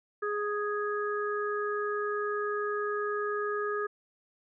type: harmonic tone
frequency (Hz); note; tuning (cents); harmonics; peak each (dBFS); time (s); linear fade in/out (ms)
415.3; G#4; 0; 1 / 3 / 4; -31 / -34 / -37; 0.22-3.87; 10
effects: none